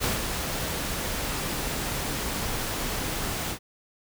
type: noise with ADSR envelope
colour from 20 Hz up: pink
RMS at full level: -25 dBFS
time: 0-3.59 s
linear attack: 37 ms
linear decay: 170 ms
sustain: -5 dB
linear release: 82 ms
effects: none